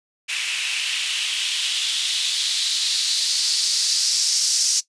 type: noise with band-pass filter sweep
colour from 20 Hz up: blue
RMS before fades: -22 dBFS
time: 0.28-4.81 s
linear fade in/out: 20 ms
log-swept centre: 2500 to 5600 Hz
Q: 3.2
effects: noise-tail reverb RT60 0.1 s tail -17 dB re dry + resampled to 22050 Hz